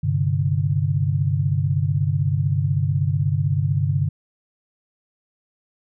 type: chord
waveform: sine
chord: G suspended fourth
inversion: none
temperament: equal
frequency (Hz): 98 / 130.81 / 146.83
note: G2 / C3 / D3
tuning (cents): 0 / 0 / 0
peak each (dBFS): -22 / -23 / -21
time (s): 0.03-4.09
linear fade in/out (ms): 10
effects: none